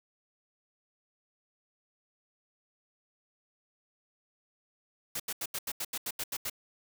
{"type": "noise bursts", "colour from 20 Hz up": "white", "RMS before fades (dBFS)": -35, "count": 11, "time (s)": [5.15, 6.498], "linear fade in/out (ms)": 5, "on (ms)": 48, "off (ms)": 82, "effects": []}